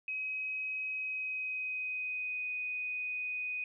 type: tone with pitch glide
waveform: sine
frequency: 2537 to 2492 Hz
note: D#7 to D#7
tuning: +33 to +2 cents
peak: -34 dBFS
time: 0.08-3.64 s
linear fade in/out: 2 ms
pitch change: -31 cents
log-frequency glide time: 0.92-2.5 s
effects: none